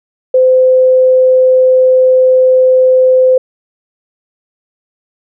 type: tone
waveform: sine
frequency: 514 Hz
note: C5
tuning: 31 cents flat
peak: -4 dBFS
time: 0.34-3.38 s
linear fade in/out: 5 ms
effects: none